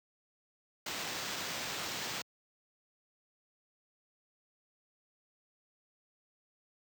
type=noise with sample-and-hold; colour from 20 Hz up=white; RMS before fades=-39 dBFS; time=0.86-2.22 s; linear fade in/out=5 ms; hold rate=11025 Hz; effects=high-pass 100 Hz 12 dB/octave